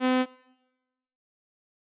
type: tone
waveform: sawtooth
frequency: 255.5 Hz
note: C4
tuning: 41 cents flat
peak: -17 dBFS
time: 0-0.26 s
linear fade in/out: 50 ms
effects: noise-tail reverb RT60 1.0 s tail -22 dB re dry + resampled to 8000 Hz